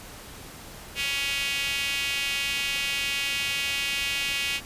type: tone with high-pass filter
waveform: sawtooth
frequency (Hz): 278.9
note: C#4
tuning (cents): +11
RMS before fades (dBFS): -28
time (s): 0.95-4.61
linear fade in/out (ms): 50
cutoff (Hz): 2600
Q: 3.6
effects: pink hiss -43 dBFS RMS until 4.65 s + resampled to 32000 Hz